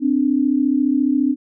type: tone pair together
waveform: sine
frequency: 259.2 / 293.7 Hz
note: C4 / D4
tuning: -16 / 0 cents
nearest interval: major second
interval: 216 cents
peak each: -17 dBFS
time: 0-1.36 s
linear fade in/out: 50 ms
effects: none